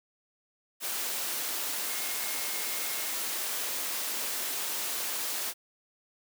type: tone in noise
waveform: sine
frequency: 2150 Hz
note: C7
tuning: 47 cents sharp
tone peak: -44 dBFS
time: 1.86-3.15 s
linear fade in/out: 50 ms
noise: white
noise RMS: -33 dBFS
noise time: 0.8-5.54 s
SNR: -14 dB
effects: high-pass 300 Hz 12 dB/octave